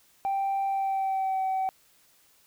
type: tone with pitch glide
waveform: sine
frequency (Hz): 784 to 761.7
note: G5 to G5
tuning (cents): 0 to -50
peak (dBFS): -23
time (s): 0.25-1.69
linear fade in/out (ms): 0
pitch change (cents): -50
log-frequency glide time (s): 0.66-1.42
effects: tanh soft clip ceiling -23 dBFS + white hiss -62 dBFS RMS until 2.46 s